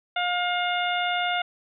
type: harmonic tone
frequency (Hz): 711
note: F5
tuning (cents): +31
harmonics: 1 / 2 / 3 / 4 / 5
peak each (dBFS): -26 / -29 / -31 / -32 / -33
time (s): 0.16-1.42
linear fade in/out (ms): 5
effects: none